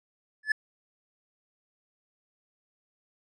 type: tone with exponential growth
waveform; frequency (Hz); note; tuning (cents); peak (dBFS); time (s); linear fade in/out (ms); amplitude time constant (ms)
triangle; 1726; A6; -34; -16; 0.43-0.52; 5; 18
effects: resampled to 22050 Hz